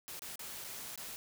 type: noise with dropouts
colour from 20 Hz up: white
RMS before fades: -45 dBFS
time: 0.08-1.16 s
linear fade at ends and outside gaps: 0 ms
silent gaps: 0.193-0.22 / 0.357-0.393 / 0.641-0.645 / 0.958-0.976 s
effects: none